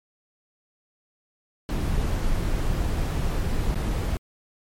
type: noise with dropouts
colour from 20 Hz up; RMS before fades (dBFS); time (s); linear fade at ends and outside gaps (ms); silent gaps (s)
brown; -24; 1.69-4.17; 0; 3.745-3.757
effects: MP3 64 kbps